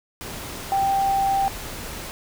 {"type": "tone in noise", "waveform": "sine", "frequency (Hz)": 784, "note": "G5", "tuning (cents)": 0, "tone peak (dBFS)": -18, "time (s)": [0.72, 1.48], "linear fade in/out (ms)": 0, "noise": "pink", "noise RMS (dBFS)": -34, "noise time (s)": [0.21, 2.11], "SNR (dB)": 13, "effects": []}